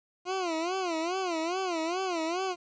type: tone with vibrato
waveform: 20% pulse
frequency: 349.2 Hz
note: F4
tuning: in tune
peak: -24 dBFS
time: 0.25-2.56 s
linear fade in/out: 50 ms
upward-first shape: sine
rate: 2.4 Hz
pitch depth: 160 cents each way
effects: resampled to 16000 Hz + 10-bit